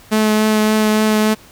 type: tone with vibrato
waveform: sawtooth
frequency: 215.4 Hz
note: A3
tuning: 37 cents flat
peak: -8 dBFS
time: 0.11-1.35 s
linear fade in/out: 20 ms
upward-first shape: triangle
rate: 3.5 Hz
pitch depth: 13 cents each way
effects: pink hiss -44 dBFS RMS until 1.51 s